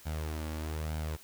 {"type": "tone with flanger", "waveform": "sawtooth", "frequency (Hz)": 77.78, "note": "D#2", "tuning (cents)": 0, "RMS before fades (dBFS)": -36, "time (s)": [0.05, 1.17], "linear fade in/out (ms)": 20, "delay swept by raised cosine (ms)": [1.3, 3.6], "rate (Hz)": 1.1, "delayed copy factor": 0.5, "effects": ["white hiss -55 dBFS RMS until 1.23 s"]}